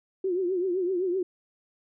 sine tone with vibrato, 365.4 Hz, F#4, 22 cents flat, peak -24 dBFS, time 0.24-1.23 s, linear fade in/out 5 ms, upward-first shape triangle, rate 7.8 Hz, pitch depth 120 cents each way, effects none

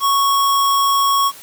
sine tone with sample-and-hold, 1108.7 Hz, C#6, in tune, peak -12 dBFS, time 0-1.32 s, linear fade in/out 50 ms, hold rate 4410 Hz, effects white hiss -39 dBFS RMS until 1.42 s

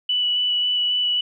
sine tone with vibrato, 2960 Hz, F#7, in tune, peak -18 dBFS, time 0.09-1.21 s, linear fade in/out 5 ms, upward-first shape square, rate 3.7 Hz, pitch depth 8 cents each way, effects none

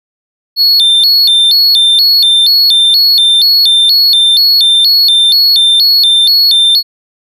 triangle tone with vibrato, 3951 Hz, B7, in tune, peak -3 dBFS, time 0.56-6.83 s, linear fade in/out 50 ms, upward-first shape square, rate 2.1 Hz, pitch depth 170 cents each way, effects none

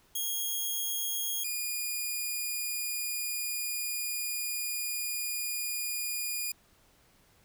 5% pulse tone pair in turn, 3272 / 2440 Hz, G#7 / D#7, -26 / -34 cents, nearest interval perfect fourth, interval 508 cents, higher first, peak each -22 dBFS, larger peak neither, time 0.15-1.44 / 1.44-6.52 s, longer second, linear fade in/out 5 ms, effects pink hiss -64 dBFS RMS until 7.44 s

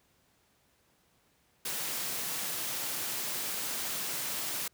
white high-pass noise, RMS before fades -35 dBFS, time 1.65-4.68 s, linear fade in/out 5 ms, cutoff 100 Hz, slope 48 dB/octave, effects pink hiss -69 dBFS RMS until 4.73 s + high-pass 60 Hz 12 dB/octave

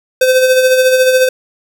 square tone with tremolo, 514 Hz, C5, 31 cents flat, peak -6 dBFS, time 0.21-1.29 s, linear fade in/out 5 ms, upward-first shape sine, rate 14 Hz, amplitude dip 45%, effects none

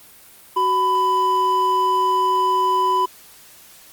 triangle tone pair together, 374.1 / 998.7 Hz, F#4 / B5, +19 / +19 cents, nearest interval octave + perfect fourth, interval 1700 cents, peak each -22 / -14 dBFS, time 0.56-3.06 s, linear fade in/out 10 ms, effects white hiss -46 dBFS RMS until 3.92 s + Opus 32 kbps

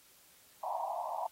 white band-pass noise, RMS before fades -37 dBFS, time 0.63-1.27 s, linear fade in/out 5 ms, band 630 to 1000 Hz, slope 96 dB/octave, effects white hiss -62 dBFS RMS until 1.31 s + AAC 48 kbps

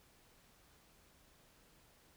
silence, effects pink hiss -67 dBFS RMS until 2.16 s

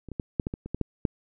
clicks, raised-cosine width 3 ms, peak -28 / -24 / -16 / -11 / -15 / -19 / -24 / -16 / -12 / -10 dBFS, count 10, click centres 0.087 / 0.117 / 0.198 / 0.398 / 0.469 / 0.539 / 0.66 / 0.746 / 0.813 / 1.052 s, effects none

